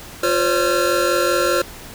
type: tone cluster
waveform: square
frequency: 352.8 / 516 / 561 / 1369 Hz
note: F4 / C5 / C#5 / F6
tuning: +18 / -24 / +21 / -35 cents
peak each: -22 dBFS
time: 0.23-1.62 s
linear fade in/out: 5 ms
effects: pink hiss -37 dBFS RMS until 1.94 s